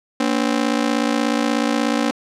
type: ring-modulated tone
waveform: sawtooth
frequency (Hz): 261.6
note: C4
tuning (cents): 0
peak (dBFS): -10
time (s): 0.2-2.11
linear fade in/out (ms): 0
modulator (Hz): 28.3
effects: low-pass 7000 Hz 12 dB/octave